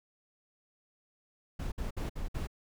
brown noise bursts, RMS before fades -35 dBFS, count 5, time 1.59-2.472 s, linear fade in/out 10 ms, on 130 ms, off 58 ms, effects none

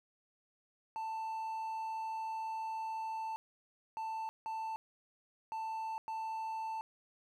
triangle tone bursts at uneven times, 887 Hz, A5, 14 cents sharp, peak -35 dBFS, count 5, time 0.96-3.36 / 3.97-4.29 / 4.46-4.76 / 5.52-5.98 / 6.08-6.81 s, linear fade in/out 0 ms, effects none

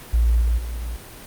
sine tone with level steps, 57.7 Hz, A#1, 17 cents flat, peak -14 / -16 / -25 dBFS, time 0.13-0.97 s, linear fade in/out 10 ms, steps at 0.4 / 0.57 s, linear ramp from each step 20 ms, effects pink hiss -40 dBFS RMS until 1.26 s + Opus 32 kbps

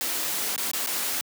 white noise with dropouts, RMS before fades -28 dBFS, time 0.01-1.21 s, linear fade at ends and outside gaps 0 ms, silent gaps 0.561-0.579 / 0.713-0.734 / 0.862-0.871 s, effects high-pass 200 Hz 12 dB/octave

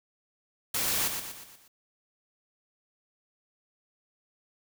white noise with echo, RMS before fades -29 dBFS, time 0.74-1.08 s, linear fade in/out 5 ms, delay 120 ms, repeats 5, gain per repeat -6 dB, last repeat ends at 1.68 s, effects none

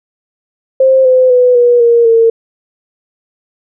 sine tone with pitch steps, 527 / 512 / 497.4 / 483.3 / 469.5 / 456.1 Hz, C5 / C5 / B4 / B4 / A#4 / A#4, +12 / -38 / +12 / -38 / +12 / -38 cents, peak -4 dBFS, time 0.8-2.3 s, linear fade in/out 5 ms, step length 250 ms, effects none

